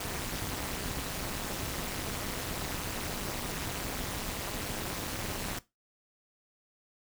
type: noise with amplitude modulation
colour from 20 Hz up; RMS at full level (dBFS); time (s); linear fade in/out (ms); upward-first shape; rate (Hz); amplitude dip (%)
pink; -32; 0-5.59; 5; sine; 211; 100
effects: noise-tail reverb RT60 0.2 s tail -17 dB re dry